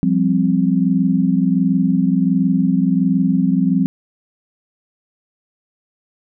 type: chord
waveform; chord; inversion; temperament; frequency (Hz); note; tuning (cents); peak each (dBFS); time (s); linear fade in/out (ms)
sine; F suspended second; none; equal; 174.61 / 196 / 261.6; F3 / G3 / C4; 0 / 0 / 0; -17; 0.03-3.86; 0
effects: none